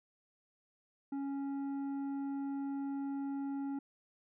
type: tone with tanh clipping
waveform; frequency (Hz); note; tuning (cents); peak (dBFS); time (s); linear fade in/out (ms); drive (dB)
sine; 277.1; C#4; -1; -37; 1.12-3.79; 5; 8
effects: none